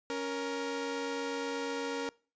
sawtooth tone pair together, 278.3 / 468.4 Hz, C#4 / A#4, +7 / +8 cents, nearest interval major sixth, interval 901 cents, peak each -34 / -31 dBFS, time 0.1-2.09 s, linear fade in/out 0 ms, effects noise-tail reverb RT60 0.4 s tail -25 dB re dry + resampled to 16000 Hz

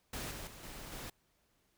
pink noise with level steps, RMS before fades -41 / -45 / -52 / -48 / -45 dBFS, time 0.13-1.1 s, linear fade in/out 5 ms, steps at 0.31 / 0.47 / 0.63 / 0.92 s, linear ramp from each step 2 ms, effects pink hiss -75 dBFS RMS until 1.77 s

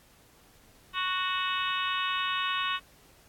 harmonic tone, 370 Hz, F#4, in tune, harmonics 3 / 4 / 5 / 6 / 7 / 8 / 9 / 10, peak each -31 / -36 / -38 / -44 / -35 / -35 / -44 / -37 dBFS, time 0.93-2.8 s, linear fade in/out 50 ms, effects pink hiss -59 dBFS RMS until 3.28 s + AAC 64 kbps

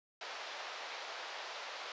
pink band-pass noise, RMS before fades -45 dBFS, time 0.21-1.92 s, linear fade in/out 2 ms, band 560 to 5100 Hz, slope 24 dB/octave, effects resampled to 16000 Hz

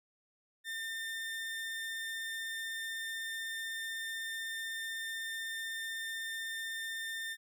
30% pulse tone, 1804 Hz, A6, 43 cents sharp, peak -35 dBFS, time 0.64-7.37 s, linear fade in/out 50 ms, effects none

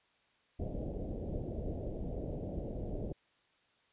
pink low-pass noise, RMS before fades -39 dBFS, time 0.59-3.13 s, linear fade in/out 10 ms, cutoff 650 Hz, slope 48 dB/octave, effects white hiss -71 dBFS RMS until 3.92 s + resampled to 8000 Hz

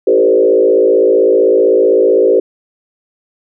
sine tone with frequency modulation, 443.9 Hz, A4, 15 cents sharp, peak -6 dBFS, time 0.07-2.4 s, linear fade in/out 5 ms, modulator 55.7 Hz, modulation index 1.6, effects none

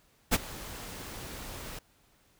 pink noise with ADSR envelope, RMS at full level -22 dBFS, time 0.31-1.79 s, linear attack 30 ms, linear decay 31 ms, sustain -20 dB, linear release 5 ms, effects pink hiss -66 dBFS RMS until 2.39 s

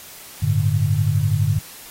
sine chord, G suspended second, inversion none, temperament equal, 98 / 110 / 146.83 Hz, G2 / A2 / D3, 0 / 0 / 0 cents, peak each -20 dBFS, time 0.42-1.59 s, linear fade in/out 10 ms, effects white hiss -40 dBFS RMS until 1.9 s + AAC 48 kbps

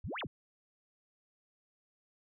sine exponential two-way sweep, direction up then down, 61.4 to 3682 to 82.1 Hz, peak -37 dBFS, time 0.04-0.27 s, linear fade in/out 5 ms, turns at 0.2 s, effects none

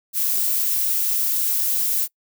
violet noise, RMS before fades -21 dBFS, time 0.13-2.08 s, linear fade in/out 50 ms, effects noise-tail reverb RT60 0.1 s tail -24 dB re dry

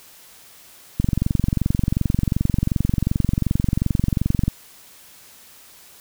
click train, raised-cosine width 5 ms, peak -6 dBFS, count 80, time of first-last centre 1-4.48 s, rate 22.7 Hz, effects white hiss -47 dBFS RMS until 6 s

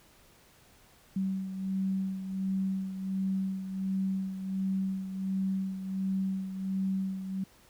sine beating tone pair, 191 / 192.4 Hz, G3 / G3, -45 / -32 cents, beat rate 1.4 Hz, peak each -30 / -37 dBFS, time 1.16-7.44 s, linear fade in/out 5 ms, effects pink hiss -60 dBFS RMS until 7.69 s

